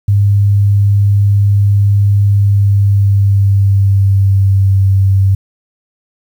sine tone with pitch glide, 101 to 97 Hz, G#2 to G2, -48 to -18 cents, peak -6 dBFS, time 0.08-5.35 s, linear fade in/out 5 ms, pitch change -70 cents, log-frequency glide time 2.27-4.83 s, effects 7-bit

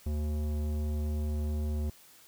sine tone with tanh clipping, 75.2 Hz, D2, 42 cents sharp, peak -31 dBFS, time 0.06-1.9 s, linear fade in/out 5 ms, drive 15 dB, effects white hiss -57 dBFS RMS until 2.27 s

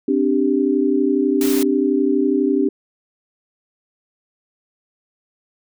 sine chord, C suspended second, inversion none, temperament equal, 261.6 / 293.7 / 392 Hz, C4 / D4 / G4, 0 / 0 / 0 cents, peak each -19 / -18 / -19 dBFS, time 0.08-2.69 s, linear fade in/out 5 ms
white noise, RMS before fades -27 dBFS, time 1.41-1.63 s, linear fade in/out 2 ms
effects none

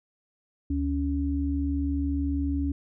sine tone pair together, 73.99 / 280 Hz, D2 / C#4, +13 / +18 cents, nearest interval octave + major seventh, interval 2305 cents, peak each -27 dBFS, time 0.7-2.72 s, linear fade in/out 5 ms, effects none

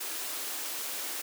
white high-pass noise, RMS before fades -36 dBFS, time 0-1.22 s, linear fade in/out 10 ms, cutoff 250 Hz, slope 48 dB/octave, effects none

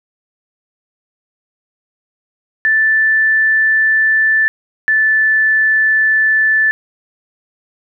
sine tone pair in turn, 1760 / 1752.4 Hz, A6 / A6, 0 / -7 cents, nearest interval unison, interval 7 cents, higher first, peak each -9 dBFS, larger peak neither, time 2.65-4.48 / 4.88-6.71 s, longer neither, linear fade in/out 0 ms, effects none

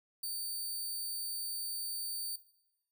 10% pulse tone, 4590 Hz, D8, 40 cents flat, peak -29 dBFS, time 0.23-2.36 s, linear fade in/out 5 ms, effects noise-tail reverb RT60 0.9 s tail -17 dB re dry

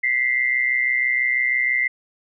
sine tone pair together, 1966.9 / 2093 Hz, B6 / C7, -8 / 0 cents, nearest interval minor second, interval 108 cents, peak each -22 / -19 dBFS, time 0.03-1.88 s, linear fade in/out 10 ms, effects none

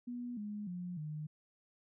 sine tone with pitch steps, 243.3 / 208.2 / 178.11 / 152.39 Hz, B3 / G#3 / F3 / D#3, -26 / +5 / +34 / -36 cents, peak -39 dBFS, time 0.07-1.27 s, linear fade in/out 10 ms, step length 300 ms, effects none

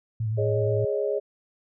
sine tone with vibrato, 110 Hz, A2, in tune, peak -24 dBFS, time 0.2-0.85 s, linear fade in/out 5 ms, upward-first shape square, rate 8.4 Hz, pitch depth 33 cents each way
sine chord, Ab suspended fourth, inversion none, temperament equal, 415.3 / 554.4 / 622.3 Hz, Ab4 / Db5 / Eb5, 0 / 0 / 0 cents, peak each -26 / -28 / -30 dBFS, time 0.37-1.2 s, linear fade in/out 20 ms
effects none

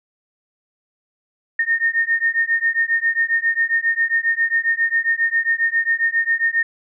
sine beating tone pair, 1830 / 1837.4 Hz, A#6 / A#6, -32 / -25 cents, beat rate 7.4 Hz, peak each -19 dBFS, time 1.59-6.63 s, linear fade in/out 5 ms, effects none

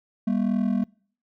triangle ring-modulated tone, 220 Hz, A3, in tune, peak -16 dBFS, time 0.27-0.84 s, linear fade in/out 0 ms, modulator 21.1 Hz, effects noise-tail reverb RT60 0.5 s tail -25 dB re dry

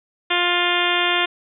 harmonic tone, 351.9 Hz, F4, 13 cents sharp, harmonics 1 / 2 / 3 / 4 / 5 / 6 / 7 / 8 / 9 / 10, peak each -26 / -26 / -26 / -26 / -26 / -26 / -26 / -26 / -26 / -26 dBFS, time 0.3-1.26 s, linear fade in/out 10 ms, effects none

